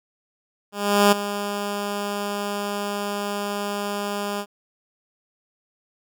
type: tone with ADSR envelope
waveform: 10% pulse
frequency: 203.6 Hz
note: G#3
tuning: 34 cents flat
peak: -4 dBFS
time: 0.72-4.46 s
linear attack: 400 ms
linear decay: 12 ms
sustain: -13 dB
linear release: 65 ms
effects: none